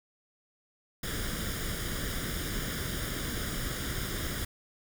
pink noise with comb filter, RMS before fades -34 dBFS, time 1.03-4.45 s, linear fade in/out 5 ms, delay 0.58 ms, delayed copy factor +0.7, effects none

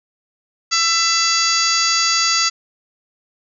harmonic tone with a mistuned harmonic, 668 Hz, E5, 23 cents sharp, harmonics 2 / 3 / 4 / 5 / 6 / 7 / 8 / 9 / 10, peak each -21 / -24 / -26 / -28 / -27 / -18 / -27 / -26 / -22 dBFS, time 0.71-2.5 s, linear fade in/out 20 ms, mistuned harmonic 5, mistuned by +22 cents, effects none

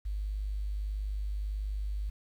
sine tone with quantisation, 50.8 Hz, G#1, 38 cents flat, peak -31 dBFS, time 0.05-2.1 s, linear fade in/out 10 ms, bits 10, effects none

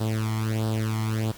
sawtooth tone with flanger, 110 Hz, A2, in tune, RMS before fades -26 dBFS, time 0-1.32 s, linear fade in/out 10 ms, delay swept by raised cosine 0.22 to 0.96 ms, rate 1.5 Hz, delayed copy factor +1, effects pink hiss -45 dBFS RMS until 1.37 s

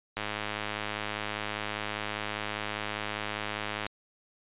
click train, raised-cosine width 0.3 ms, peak -16 dBFS, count 389, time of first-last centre 0.17-3.865 s, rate 105 Hz, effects resampled to 8000 Hz

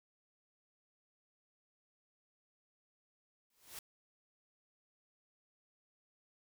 white noise with exponential growth, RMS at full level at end -44 dBFS, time 3.5-3.79 s, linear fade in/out 2 ms, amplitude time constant 63 ms, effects none

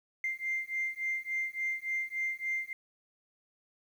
sine beating tone pair, 2093 / 2096.5 Hz, C7 / C7, 0 / +3 cents, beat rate 3.5 Hz, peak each -34 / -34 dBFS, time 0.24-2.73 s, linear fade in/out 2 ms, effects tanh soft clip ceiling -25 dBFS + 10-bit

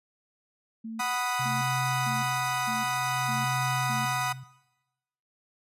sine tone bursts, 224.4 Hz, A3, 34 cents sharp, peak -34 dBFS, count 6, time 0.84-4.06 s, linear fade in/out 10 ms, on 170 ms, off 440 ms
30% pulse chord, B major, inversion second, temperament equal, 740 / 987.8 / 1244.5 Hz, F#5 / B5 / D#6, 0 / 0 / 0 cents, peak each -29 dBFS, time 0.99-4.33 s, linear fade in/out 10 ms
sine tone with tremolo, 130.81 Hz, C3, in tune, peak -29 dBFS, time 1.39-4.44 s, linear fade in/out 10 ms, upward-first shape sine, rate 0.55 Hz, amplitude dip 75%
effects noise-tail reverb RT60 1.0 s tail -20 dB re dry + resampled to 32000 Hz

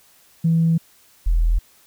sine tone pair in turn, 164.5 / 41.12 Hz, E3 / E1, -3 / -4 cents, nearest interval 2 octaves, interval 2401 cents, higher first, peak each -13 dBFS, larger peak neither, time 0.44-0.78 / 1.26-1.59 s, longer first, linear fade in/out 10 ms, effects tanh soft clip ceiling -9 dBFS + white hiss -54 dBFS RMS until 1.86 s

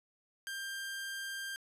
sawtooth tone, 1589 Hz, G6, 23 cents sharp, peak -35 dBFS, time 0.47-1.56 s, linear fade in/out 0 ms, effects resampled to 32000 Hz + 12-bit

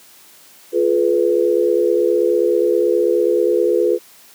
sine chord, F diminished, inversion none, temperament equal with one note detuned, 349.2 / 424.5 / 493.9 Hz, F4 / Ab4 / Cb5, 0 / +38 / 0 cents, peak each -17 dBFS, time 0.72-3.99 s, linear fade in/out 50 ms, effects white hiss -46 dBFS RMS until 4.34 s + high-pass 150 Hz 12 dB/octave

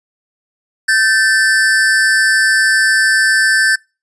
square tone pair together, 1547.2 / 1760 Hz, G6 / A6, -23 / 0 cents, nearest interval major second, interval 223 cents, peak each -13 dBFS, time 0.88-3.76 s, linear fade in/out 10 ms, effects noise-tail reverb RT60 0.3 s tail -26 dB re dry + resampled to 24000 Hz

